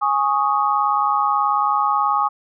sine chord, Ab suspended fourth, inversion none, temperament just, 830.6 / 1107.5 / 1245.9 Hz, Ab5 / Db6 / Eb6, 0 / -2 / +2 cents, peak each -20 dBFS, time 0.01-2.29 s, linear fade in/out 20 ms, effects none

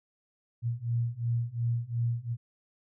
sine beating tone pair, 116.54 / 119.34 Hz, A#2 / A#2, 0 / +41 cents, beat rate 2.8 Hz, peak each -31 / -30 dBFS, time 0.62-2.37 s, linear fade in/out 50 ms, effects none

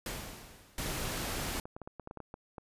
pink noise with exponential decay, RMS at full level -37 dBFS, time 0.06-1.17 s, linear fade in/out 2 ms, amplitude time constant 240 ms
pink noise, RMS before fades -36 dBFS, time 0.78-1.6 s, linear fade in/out 2 ms
clicks, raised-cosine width 1 ms, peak -29 dBFS, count 11, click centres 1.655 / 1.765 / 1.817 / 1.875 / 1.997 / 2.074 / 2.111 / 2.173 / 2.203 / 2.341 / 2.582 s
effects resampled to 32000 Hz

